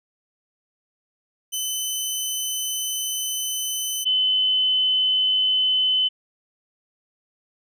15% pulse / sine tone pair in turn, 3033 / 3033 Hz, F#7 / F#7, +42 / +42 cents, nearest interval unison, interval 0 cents, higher neither, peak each -17 / -17 dBFS, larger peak neither, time 1.52-4.05 / 4.05-6.09 s, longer first, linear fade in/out 20 ms, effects none

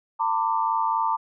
sine tone cluster, 900 / 1004 / 1176 Hz, A5 / B5 / D6, +39 / +28 / +2 cents, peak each -23 / -27 / -27 dBFS, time 0.19-1.17 s, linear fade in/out 20 ms, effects none

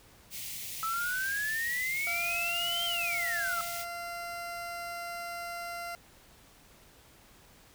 white band-stop noise, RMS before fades -40 dBFS, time 0.3-3.86 s, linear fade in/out 50 ms, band 180 to 1900 Hz, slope 96 dB/octave
sine exponential two-way sweep, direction up then down, 1299 to 3177 to 1299 Hz, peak -30 dBFS, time 0.83-3.61 s, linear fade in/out 0 ms, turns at 2.85 s
20% pulse tone, 690 Hz, F5, 21 cents flat, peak -32 dBFS, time 2.07-5.95 s, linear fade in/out 0 ms
effects pink hiss -58 dBFS RMS until 7.74 s

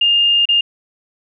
sine tone with dropouts, 2819 Hz, F7, 16 cents sharp, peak -10 dBFS, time 0.01-0.61 s, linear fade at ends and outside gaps 5 ms, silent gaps 0.455-0.488 s, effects none

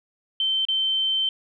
sine tone with dropouts, 3100 Hz, G7, 20 cents flat, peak -20 dBFS, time 0.4-1.29 s, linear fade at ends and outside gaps 2 ms, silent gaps 0.652-0.685 s, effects none

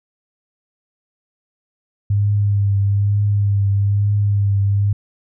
sine tone with vibrato, 101.1 Hz, G#2, 46 cents flat, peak -13 dBFS, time 2.1-4.93 s, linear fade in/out 5 ms, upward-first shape triangle, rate 1.1 Hz, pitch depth 33 cents each way, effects none

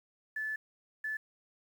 sine tone bursts at uneven times, 1738 Hz, A6, 22 cents flat, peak -33 dBFS, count 2, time 0.36-0.56 / 1.04-1.17 s, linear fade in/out 5 ms, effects 10-bit

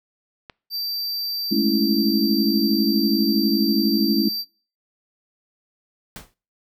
click, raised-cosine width 0.3 ms, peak -21 dBFS, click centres 0.498 s
square tone, 4672 Hz, D8, 10 cents flat, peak -25 dBFS, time 0.7-4.45 s, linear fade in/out 50 ms
sine chord, A major seventh, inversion third, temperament equal, 207.7 / 220 / 277.2 / 329.6 Hz, G#3 / A3 / C#4 / E4, 0 / 0 / 0 / 0 cents, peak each -23 dBFS, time 1.51-4.29 s, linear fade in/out 10 ms
pink noise with exponential decay, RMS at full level -32 dBFS, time 6.16-6.34 s, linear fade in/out 0 ms, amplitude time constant 38 ms
effects noise-tail reverb RT60 0.4 s tail -25 dB re dry

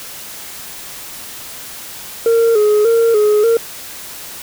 sine tone with vibrato, 440 Hz, A4, in tune, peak -6 dBFS, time 2.26-3.57 s, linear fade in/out 2 ms, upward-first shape square, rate 1.7 Hz, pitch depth 77 cents each way, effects tanh soft clip ceiling -8 dBFS + white hiss -31 dBFS RMS until 4.42 s

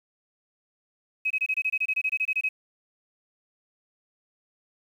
sine tone bursts, 2544 Hz, D#7, 38 cents sharp, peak -22 dBFS, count 16, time 1.25-2.49 s, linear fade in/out 10 ms, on 55 ms, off 24 ms, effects 9-bit

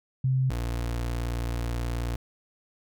sine / 30% pulse tone pair in turn, 130.8 / 58.67 Hz, C3 / A#1, 0 / +12 cents, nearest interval octave + major second, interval 1388 cents, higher first, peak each -21 / -25 dBFS, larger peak first, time 0.24-0.5 / 0.5-2.16 s, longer second, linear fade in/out 5 ms, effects none

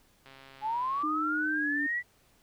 click train, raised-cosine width 0.3 ms, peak -35 dBFS, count 104, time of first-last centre 0.26-1.023 s, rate 135 Hz
sine linear sweep, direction up, 830.6 to 1975 Hz, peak -28 dBFS, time 0.61-2.03 s, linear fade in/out 50 ms
sine tone with pitch glide, 306.3 to 289.1 Hz, D#4 to D4, -27 to -27 cents, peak -32 dBFS, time 1.03-1.87 s, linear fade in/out 10 ms, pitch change -100 cents, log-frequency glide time 1.54-1.73 s
effects pink hiss -65 dBFS RMS until 2.42 s

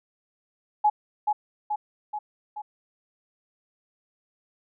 sine tone with echo, 842 Hz, G#5, 24 cents sharp, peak -16 dBFS, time 0.84-0.9 s, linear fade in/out 10 ms, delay 430 ms, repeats 4, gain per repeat -4 dB, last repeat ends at 2.62 s, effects none

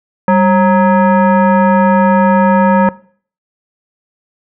sine tone with frequency modulation, 196 Hz, G3, in tune, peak -6 dBFS, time 0.28-2.89 s, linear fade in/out 2 ms, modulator 736 Hz, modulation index 1.3, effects noise-tail reverb RT60 0.5 s tail -21 dB re dry

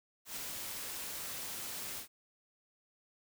white noise with ADSR envelope, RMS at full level -40 dBFS, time 0.25-2.08 s, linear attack 110 ms, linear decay 14 ms, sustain -2 dB, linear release 100 ms, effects none

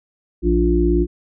harmonic tone, 58.27 Hz, A#1, in tune, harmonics 1 / 3 / 5 / 6, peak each -17 / -23 / -21 / -17 dBFS, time 0.42-1.07 s, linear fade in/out 50 ms, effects none

